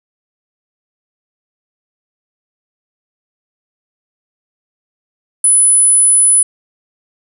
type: tone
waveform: sine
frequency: 10000 Hz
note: D#9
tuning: 8 cents sharp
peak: -6 dBFS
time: 5.44-6.43 s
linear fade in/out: 5 ms
effects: none